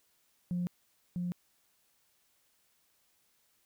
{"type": "tone with echo", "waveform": "sine", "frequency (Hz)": 176.8, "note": "F3", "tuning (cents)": 22, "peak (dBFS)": -29, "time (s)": [0.51, 0.67], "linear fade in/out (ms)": 0, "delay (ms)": 650, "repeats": 1, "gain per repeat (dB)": -2, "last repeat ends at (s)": 1.32, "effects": ["tanh soft clip ceiling -27 dBFS", "white hiss -72 dBFS RMS until 3.65 s"]}